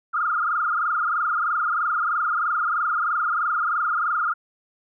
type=tone with frequency modulation; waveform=sine; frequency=1318.5 Hz; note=E6; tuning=in tune; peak=-20 dBFS; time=0.13-4.34 s; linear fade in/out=20 ms; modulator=23.1 Hz; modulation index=4.7; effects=none